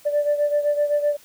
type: beating tone pair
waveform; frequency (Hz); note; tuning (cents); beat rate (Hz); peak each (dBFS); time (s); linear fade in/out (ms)
sine; 585 / 592.8; D5 / D5; -7 / +16; 7.8; -18 / -23; 0.05-1.17; 20
effects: tanh soft clip ceiling -13 dBFS + white hiss -51 dBFS RMS until 1.24 s